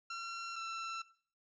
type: tone pair in turn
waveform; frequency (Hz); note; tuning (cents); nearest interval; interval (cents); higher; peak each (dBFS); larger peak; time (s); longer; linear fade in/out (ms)
sawtooth; 1363 / 1341.1; F6 / E6; -43 / +29; unison; 28; first; -36 / -36; neither; 0.1-0.56 / 0.56-1.02; neither; 5
effects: noise-tail reverb RT60 0.5 s tail -18 dB re dry + resampled to 16000 Hz